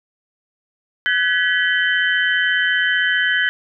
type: tone cluster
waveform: sine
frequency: 1512 / 1687 / 1951 / 3059 Hz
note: F#6 / G#6 / B6 / G7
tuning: +37 / +27 / -22 / -43 cents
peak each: -20 / -19 / -21 / -23 dBFS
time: 1.06-3.49 s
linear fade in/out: 0 ms
effects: none